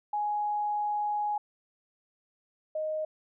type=tone pair in turn; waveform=sine; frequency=834 / 621.7 Hz; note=G#5 / D#5; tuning=+7 / -2 cents; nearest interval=perfect fourth; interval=509 cents; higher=first; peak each=-27 / -29 dBFS; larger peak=first; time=0.13-1.38 / 2.75-3.05 s; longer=first; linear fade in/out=5 ms; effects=none

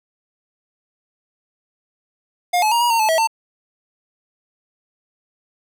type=tone with pitch steps; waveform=square; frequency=711 / 858 / 941 / 958 / 916 / 868 / 647 / 900 Hz; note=F5 / A5 / A#5 / A#5 / A#5 / A5 / E5 / A5; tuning=+31 / -44 / +16 / +47 / -31 / -24 / -32 / +39 cents; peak=-15 dBFS; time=2.53-3.274 s; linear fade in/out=10 ms; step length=93 ms; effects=none

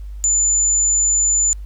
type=tone; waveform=sine; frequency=7040 Hz; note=A8; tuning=in tune; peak=-13 dBFS; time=0.24-1.53 s; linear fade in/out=0 ms; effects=added 50 Hz sine -28 dBFS peak until 1.65 s + pink hiss -58 dBFS RMS until 1.65 s

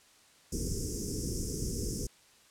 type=band-stop noise; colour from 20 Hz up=pink; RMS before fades=-34 dBFS; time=0.52-2.07 s; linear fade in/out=5 ms; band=480 to 5100 Hz; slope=96 dB/octave; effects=white hiss -61 dBFS RMS until 2.5 s + low-pass 9000 Hz 12 dB/octave

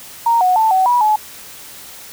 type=tone with pitch steps; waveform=sine; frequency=929 / 734 / 883 / 754 / 973 / 854 Hz; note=A#5 / F#5 / A5 / F#5 / B5 / G#5; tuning=-6 / -14 / +6 / +32 / -26 / +48 cents; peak=-10 dBFS; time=0.26-1.16 s; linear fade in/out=5 ms; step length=150 ms; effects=white hiss -36 dBFS RMS until 2.12 s

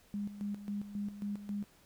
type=tone with tremolo; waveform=sine; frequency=204.1 Hz; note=G#3; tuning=30 cents flat; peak=-34 dBFS; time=0.14-1.64 s; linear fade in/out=0 ms; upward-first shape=square; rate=3.7 Hz; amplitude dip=70%; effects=pink hiss -64 dBFS RMS until 1.85 s

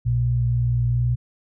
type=tone pair together; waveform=sine; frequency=60.5 / 119.75 Hz; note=B1 / A#2; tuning=-35 / +47 cents; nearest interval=octave; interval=1182 cents; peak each=-26 / -18 dBFS; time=0.05-1.16 s; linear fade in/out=20 ms; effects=none

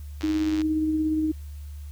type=click train; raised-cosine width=0.2 ms; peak=-20 dBFS; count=41; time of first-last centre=0.21-0.617 s; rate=98.2 Hz
type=tone with tremolo; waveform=sine; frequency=311.4 Hz; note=D#4; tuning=2 cents sharp; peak=-20 dBFS; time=0.23-1.32 s; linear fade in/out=10 ms; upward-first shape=triangle; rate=17 Hz; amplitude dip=30%
effects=added 73 Hz sine -35 dBFS peak until 1.91 s + white hiss -57 dBFS RMS until 1.91 s

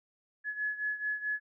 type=beating tone pair; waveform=sine; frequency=1699 / 1703.6 Hz; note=G#6 / G#6; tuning=+39 / +44 cents; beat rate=4.6 Hz; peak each=-33 / -37 dBFS; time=0.44-1.4 s; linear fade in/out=50 ms; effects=none

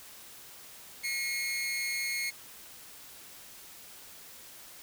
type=tone with amplitude modulation; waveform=sawtooth; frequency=2166 Hz; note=C#7; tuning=41 cents flat; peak=-25 dBFS; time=1.03-2.31 s; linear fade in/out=20 ms; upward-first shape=sine; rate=246 Hz; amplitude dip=55%; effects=white hiss -50 dBFS RMS until 4.82 s

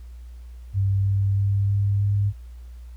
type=tone with pitch steps; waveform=sine; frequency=98 / 98.8 / 99.6 / 100.41 / 101.22 Hz; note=G2 / G2 / G2 / G2 / G#2; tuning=0 / +14 / +28 / +42 / -44 cents; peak=-18 dBFS; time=0.73-2.33 s; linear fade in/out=50 ms; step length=320 ms; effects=added 60 Hz sine -37 dBFS peak until 2.96 s + pink hiss -61 dBFS RMS until 2.96 s

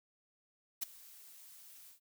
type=noise with ADSR envelope; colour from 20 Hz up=blue; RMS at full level=-34 dBFS; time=0.81-2 s; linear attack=20 ms; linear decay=10 ms; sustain=-22 dB; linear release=110 ms; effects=none

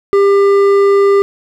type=tone with hard clipping; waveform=sine; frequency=398.6 Hz; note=G4; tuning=29 cents sharp; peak=-8 dBFS; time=0.13-1.22 s; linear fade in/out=0 ms; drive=8 dB; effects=none

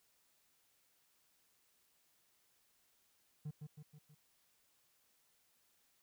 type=tone with echo; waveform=triangle; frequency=150.3 Hz; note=D3; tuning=40 cents sharp; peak=-38 dBFS; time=3.45-3.51 s; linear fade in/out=10 ms; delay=160 ms; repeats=4; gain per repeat=-5 dB; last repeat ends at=4.15 s; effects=tanh soft clip ceiling -35 dBFS + white hiss -75 dBFS RMS until 6.02 s

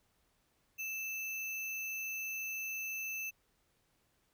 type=tone with sample-and-hold; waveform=sine; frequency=2637 Hz; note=E7; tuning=in tune; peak=-37 dBFS; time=0.78-3.31 s; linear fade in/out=20 ms; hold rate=8820 Hz; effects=pink hiss -75 dBFS RMS until 4.33 s

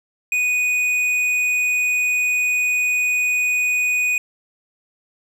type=tone with tanh clipping; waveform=sine; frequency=2480 Hz; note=D#7; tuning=6 cents flat; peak=-18 dBFS; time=0.32-4.18 s; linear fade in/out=2 ms; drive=9 dB; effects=none

